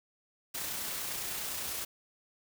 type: noise with amplitude modulation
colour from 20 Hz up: white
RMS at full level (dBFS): -36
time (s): 0.54-1.85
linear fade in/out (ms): 10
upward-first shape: sine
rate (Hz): 29.9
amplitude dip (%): 25
effects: none